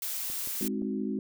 blue noise, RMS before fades -34 dBFS, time 0.02-0.68 s, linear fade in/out 2 ms
click train, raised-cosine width 2 ms, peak -33 dBFS, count 4, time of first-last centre 0.3-0.82 s, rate 5.77 Hz
sine chord, Ab dominant seventh, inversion none, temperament equal, 207.7 / 261.6 / 311.1 / 370 Hz, Ab3 / C4 / Eb4 / Gb4, 0 / 0 / 0 / 0 cents, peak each -32 / -34 / -38 / -37 dBFS, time 0.61-1.19 s, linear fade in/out 2 ms
effects none

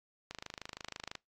click train, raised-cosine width 0.2 ms, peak -24 dBFS, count 23, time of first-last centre 0.31-1.153 s, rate 26.1 Hz, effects noise-tail reverb RT60 0.2 s tail -25 dB re dry + AAC 48 kbps

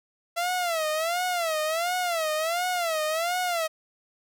sawtooth tone with vibrato, 670 Hz, E5, 28 cents sharp, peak -21 dBFS, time 0.36-3.68 s, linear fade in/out 20 ms, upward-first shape sine, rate 1.4 Hz, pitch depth 150 cents each way, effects none

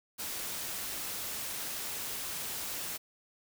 white noise, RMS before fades -38 dBFS, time 0.18-2.98 s, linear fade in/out 20 ms, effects none

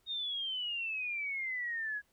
sine exponential sweep, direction down, 3729 to 1654 Hz, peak -34 dBFS, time 0.06-2.02 s, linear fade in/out 50 ms, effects pink hiss -73 dBFS RMS until 2.12 s

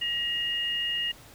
sine tone pair together, 1900 / 2847 Hz, A#6 / F7, +33 / +33 cents, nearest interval perfect fifth, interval 700 cents, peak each -34 / -27 dBFS, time 0.01-1.12 s, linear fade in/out 10 ms, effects pink hiss -51 dBFS RMS until 1.34 s

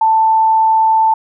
sine tone, 885 Hz, A5, 10 cents sharp, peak -8 dBFS, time 0.01-1.14 s, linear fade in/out 5 ms, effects none

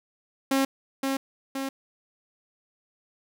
sawtooth tone with echo, 270 Hz, C#4, 45 cents flat, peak -17 dBFS, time 0.51-0.65 s, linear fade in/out 5 ms, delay 520 ms, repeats 2, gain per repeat -4 dB, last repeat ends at 1.69 s, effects none

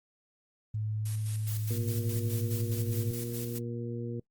sine tone, 107.4 Hz, A2, 41 cents flat, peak -30 dBFS, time 0.74-3.11 s, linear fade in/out 5 ms
blue noise with tremolo, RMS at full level -40 dBFS, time 1.05-3.59 s, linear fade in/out 10 ms, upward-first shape square, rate 4.8 Hz, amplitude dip 55%
harmonic tone, 118.3 Hz, A#2, 26 cents sharp, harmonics 1 / 2 / 3 / 4, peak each -36 / -39 / -41 / -42 dBFS, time 1.7-4.2 s, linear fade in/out 5 ms
effects noise-tail reverb RT60 0.1 s tail -24 dB re dry + Opus 32 kbps

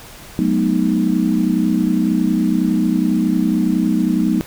sine chord, B dominant seventh, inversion second, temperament equal with one note detuned, 185 / 214.6 / 246.9 / 311.1 Hz, F#3 / A3 / B3 / D#4, 0 / -43 / 0 / 0 cents, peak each -19 dBFS, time 0.39-4.41 s, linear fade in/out 0 ms, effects pink hiss -38 dBFS RMS until 4.46 s

